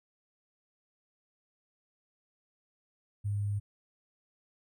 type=tone with sample-and-hold; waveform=sine; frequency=102 Hz; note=G#2; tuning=31 cents flat; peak=-29 dBFS; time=3.24-3.6 s; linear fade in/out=20 ms; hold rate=8820 Hz; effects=none